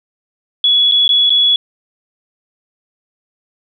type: tone with dropouts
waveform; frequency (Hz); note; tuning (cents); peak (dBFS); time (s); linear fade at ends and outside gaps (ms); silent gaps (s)
sine; 3384; G#7; +32; -8; 0.64-1.56; 2; 0.914-0.92 / 1.079-1.091 / 1.296-1.303
effects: none